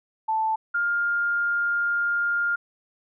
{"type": "tone pair in turn", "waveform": "sine", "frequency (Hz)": [880, 1407], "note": ["A5", "F6"], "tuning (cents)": [0, 12], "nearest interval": "minor sixth", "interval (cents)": 812, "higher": "second", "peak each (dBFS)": -21, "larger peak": "neither", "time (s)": [[0.28, 0.56], [0.74, 2.56]], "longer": "second", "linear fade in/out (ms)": 10, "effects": []}